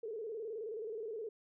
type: tone with vibrato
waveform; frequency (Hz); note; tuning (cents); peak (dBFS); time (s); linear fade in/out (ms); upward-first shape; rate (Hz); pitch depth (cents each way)
sine; 440; A4; 0; -39; 0.03-1.29; 5; square; 19; 82
effects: none